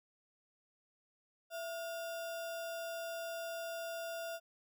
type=tone with sample-and-hold; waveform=sine; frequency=667 Hz; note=E5; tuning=20 cents sharp; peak=-39 dBFS; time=1.5-4.4 s; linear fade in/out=50 ms; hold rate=2100 Hz; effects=none